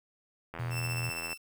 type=click train; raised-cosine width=0.5 ms; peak=-25 dBFS; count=67; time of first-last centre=0.54-1.329 s; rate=83.6 Hz
type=tone; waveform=sine; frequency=120.5 Hz; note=B2; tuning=42 cents flat; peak=-32 dBFS; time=0.59-1.1 s; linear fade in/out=10 ms
type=tone with tremolo; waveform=sawtooth; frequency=2673 Hz; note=E7; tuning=23 cents sharp; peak=-30 dBFS; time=0.7-1.38 s; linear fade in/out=50 ms; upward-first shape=triangle; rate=15 Hz; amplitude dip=55%
effects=9-bit